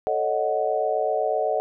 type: chord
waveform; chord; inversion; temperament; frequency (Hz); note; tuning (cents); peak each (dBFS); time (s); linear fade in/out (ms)
sine; D# half-diminished seventh; second; equal; 440 / 554.4 / 622.3 / 740; A4 / C#5 / D#5 / F#5; 0 / 0 / 0 / 0; -27 / -28 / -25 / -26; 0.07-1.6; 0
effects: none